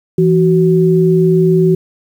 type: tone pair together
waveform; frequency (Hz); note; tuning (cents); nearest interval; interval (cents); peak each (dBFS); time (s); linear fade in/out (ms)
sine; 166.6 / 374; E3 / F#4; +19 / +19; octave + major second; 1400; -10; 0.18-1.75; 5
effects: 7-bit